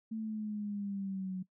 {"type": "linear sweep", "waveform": "sine", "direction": "down", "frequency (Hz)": [222.8, 183.9], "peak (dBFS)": -35, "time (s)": [0.11, 1.43], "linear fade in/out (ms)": 10, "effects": ["noise-tail reverb RT60 0.1 s tail -20 dB re dry"]}